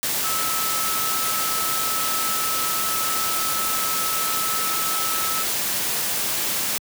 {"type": "tone in noise", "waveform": "sine", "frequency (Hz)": 1303, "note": "E6", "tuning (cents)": -20, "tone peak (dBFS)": -27, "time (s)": [0.24, 5.43], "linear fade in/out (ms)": 0, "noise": "white", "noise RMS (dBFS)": -24, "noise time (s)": [0.03, 6.78], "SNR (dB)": -6, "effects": ["high-pass 100 Hz 12 dB/octave"]}